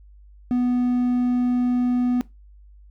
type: tone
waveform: triangle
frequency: 246.9 Hz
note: B3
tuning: in tune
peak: -16 dBFS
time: 0.51-2.21 s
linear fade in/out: 0 ms
effects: noise-tail reverb RT60 0.2 s tail -19 dB re dry + added 50 Hz sine -45 dBFS peak until 2.9 s